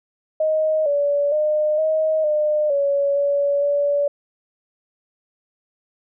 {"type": "tone with pitch steps", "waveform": "sine", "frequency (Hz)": [625, 574, 608, 629, 604, 563, 568, 574], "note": ["D#5", "D5", "D#5", "D#5", "D5", "C#5", "C#5", "D5"], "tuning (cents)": [8, -40, -40, 19, 48, 27, 42, -40], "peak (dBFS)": -16, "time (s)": [0.4, 4.08], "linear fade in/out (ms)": 5, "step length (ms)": 460, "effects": []}